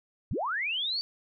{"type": "linear sweep", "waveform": "sine", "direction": "up", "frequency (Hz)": [51.1, 4633], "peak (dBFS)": -28, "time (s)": [0.31, 1.01], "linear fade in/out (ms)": 0, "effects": []}